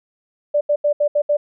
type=tone bursts at uneven times; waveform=sine; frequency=587.3 Hz; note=D5; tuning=in tune; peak=-13 dBFS; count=6; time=0.54-0.61 / 0.69-0.76 / 0.84-0.93 / 1-1.08 / 1.15-1.22 / 1.29-1.37 s; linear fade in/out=10 ms; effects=none